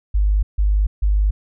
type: tone bursts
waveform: sine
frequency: 50.7 Hz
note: G#1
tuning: 41 cents flat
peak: -13 dBFS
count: 3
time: 0.14-1.31 s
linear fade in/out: 10 ms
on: 290 ms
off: 150 ms
effects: none